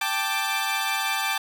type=chord; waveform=15% pulse; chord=G suspended second; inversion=none; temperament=equal with one note detuned; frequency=784 / 880 / 1178.7 Hz; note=G5 / A5 / D6; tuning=0 / 0 / +6 cents; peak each=-22 dBFS; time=0.01-1.38 s; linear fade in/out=5 ms; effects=none